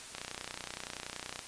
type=click train; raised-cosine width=0.2 ms; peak=-21 dBFS; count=39; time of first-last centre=0.15-1.392 s; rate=30.6 Hz; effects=white hiss -47 dBFS RMS until 1.47 s + resampled to 22050 Hz